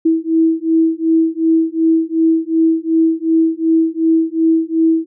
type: beating tone pair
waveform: sine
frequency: 323.5 / 326.2 Hz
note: E4 / E4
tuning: -32 / -18 cents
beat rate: 2.7 Hz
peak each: -14 dBFS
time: 0.05-5.06 s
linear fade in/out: 10 ms
effects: none